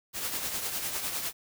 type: noise with tremolo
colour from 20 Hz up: white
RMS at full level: -31 dBFS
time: 0.13-1.33 s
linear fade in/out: 50 ms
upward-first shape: triangle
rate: 9.9 Hz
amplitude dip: 55%
effects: none